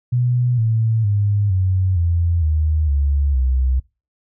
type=tone with pitch steps; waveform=sine; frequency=123.1 / 112.23 / 102.33 / 93.29 / 85.06 / 77.55 / 70.7 / 64.46 Hz; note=B2 / A2 / G#2 / F#2 / F2 / D#2 / C#2 / C2; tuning=-5 / +35 / -25 / +15 / -45 / -5 / +35 / -25 cents; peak=-14 dBFS; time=0.12-3.8 s; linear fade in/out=10 ms; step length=460 ms; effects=noise-tail reverb RT60 0.3 s tail -24 dB re dry